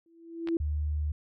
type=tone with exponential growth; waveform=sine; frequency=332.8 Hz; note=E4; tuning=17 cents sharp; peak=-22 dBFS; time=0.06-0.57 s; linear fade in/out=2 ms; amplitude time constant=110 ms
type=clicks; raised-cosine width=0.3 ms; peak=-25 dBFS; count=2; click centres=0.474 / 0.487 s
type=tone; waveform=sine; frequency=74.9 Hz; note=D2; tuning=35 cents sharp; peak=-27 dBFS; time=0.6-1.12 s; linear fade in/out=5 ms
effects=none